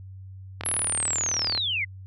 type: click train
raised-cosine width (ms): 0.3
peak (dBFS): -14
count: 38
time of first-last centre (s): 0.61-1.576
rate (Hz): 38.3
type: linear sweep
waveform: sine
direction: down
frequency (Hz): 11175 to 1975.5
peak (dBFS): -24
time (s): 0.65-1.85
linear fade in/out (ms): 10
effects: added 95 Hz sine -39 dBFS peak until 2.06 s